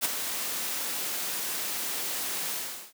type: noise with ADSR envelope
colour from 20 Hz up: white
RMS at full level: -24 dBFS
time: 0.01-2.93 s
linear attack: 39 ms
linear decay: 14 ms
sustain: -8 dB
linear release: 410 ms
effects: high-pass 200 Hz 12 dB/octave